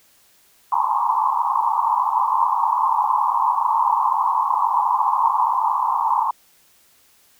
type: band-pass noise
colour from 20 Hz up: pink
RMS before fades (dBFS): -19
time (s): 0.72-6.31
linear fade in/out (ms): 2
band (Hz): 850 to 1100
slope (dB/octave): 96
effects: white hiss -56 dBFS RMS until 7.39 s